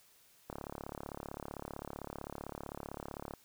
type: click train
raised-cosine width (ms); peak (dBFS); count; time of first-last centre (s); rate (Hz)
1; -27; 102; 0.5-3.337; 35.6
effects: white hiss -65 dBFS RMS until 3.44 s